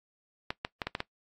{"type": "clicks", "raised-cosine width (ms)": 0.3, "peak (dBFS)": -15, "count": 6, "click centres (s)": [0.505, 0.649, 0.818, 0.87, 0.951, 1.004], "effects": ["noise-tail reverb RT60 0.1 s tail -19 dB re dry", "AAC 48 kbps"]}